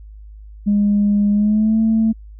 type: tone with pitch glide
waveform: sine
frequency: 204.9 to 222.2 Hz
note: G#3 to A3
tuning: -23 to +17 cents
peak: -11 dBFS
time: 0.66-2.13 s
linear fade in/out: 20 ms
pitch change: +140 cents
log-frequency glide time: 1.32-1.79 s
effects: tanh soft clip ceiling -8 dBFS + added 52 Hz sine -35 dBFS peak until 2.39 s